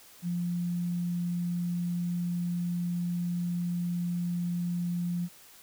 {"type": "tone", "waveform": "sine", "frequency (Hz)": 174.61, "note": "F3", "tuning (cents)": 0, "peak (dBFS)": -28, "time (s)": [0.22, 5.29], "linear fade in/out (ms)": 50, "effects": ["white hiss -54 dBFS RMS until 5.62 s"]}